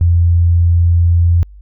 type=tone; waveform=sine; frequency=85.6 Hz; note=F2; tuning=34 cents flat; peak=-7 dBFS; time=0.01-1.43 s; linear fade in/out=0 ms; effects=added 50 Hz sine -34 dBFS peak until 1.61 s